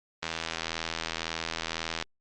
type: click train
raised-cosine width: 0.2 ms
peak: -13 dBFS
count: 148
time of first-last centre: 0.23-2.025 s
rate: 81.9 Hz
effects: low-pass 7000 Hz 12 dB/octave + Opus 24 kbps